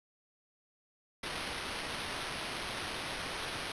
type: noise with sample-and-hold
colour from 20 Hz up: violet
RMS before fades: -39 dBFS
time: 1.23-3.72 s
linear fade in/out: 5 ms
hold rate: 7350 Hz
effects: resampled to 24000 Hz